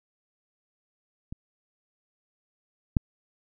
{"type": "clicks", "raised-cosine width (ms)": 5, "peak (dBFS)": [-24, -8], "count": 2, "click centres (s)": [1.325, 2.968], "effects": []}